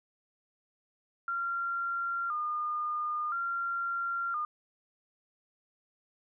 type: tone with vibrato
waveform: sine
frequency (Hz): 1295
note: E6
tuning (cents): -31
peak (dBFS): -30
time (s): 1.28-4.45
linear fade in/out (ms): 2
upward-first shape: square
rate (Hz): 0.49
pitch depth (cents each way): 110
effects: none